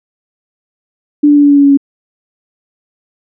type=tone with pitch steps; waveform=sine; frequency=293.7 / 291.5 / 289.3 / 287.2 / 285 / 282.9 / 280.8 / 278.7 Hz; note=D4 / D4 / D4 / D4 / C#4 / C#4 / C#4 / C#4; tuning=0 / -13 / -26 / -39 / +48 / +35 / +22 / +9 cents; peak=-3 dBFS; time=1.23-1.774 s; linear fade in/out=10 ms; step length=68 ms; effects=none